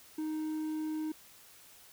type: tone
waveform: triangle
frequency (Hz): 311.1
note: D#4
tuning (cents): 0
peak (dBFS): -31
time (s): 0.18-1.12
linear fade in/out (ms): 5
effects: white hiss -57 dBFS RMS until 1.92 s